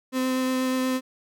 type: tone with vibrato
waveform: 35% pulse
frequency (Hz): 258.1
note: C4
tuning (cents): -23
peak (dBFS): -21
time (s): 0.12-1.01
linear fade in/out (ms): 50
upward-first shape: triangle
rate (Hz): 8.3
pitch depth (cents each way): 10
effects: none